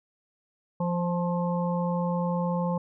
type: harmonic tone with a mistuned harmonic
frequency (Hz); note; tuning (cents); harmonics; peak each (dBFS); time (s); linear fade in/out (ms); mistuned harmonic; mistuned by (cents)
174.61; F3; 0; 1 / 3 / 5 / 6; -26 / -31 / -34 / -37; 0.8-2.78; 5; 6; +26
effects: none